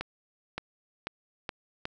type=accelerating click train; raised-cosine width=0.3 ms; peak=-17 dBFS; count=5; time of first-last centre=0.01-1.854 s; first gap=570 ms; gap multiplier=0.86; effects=none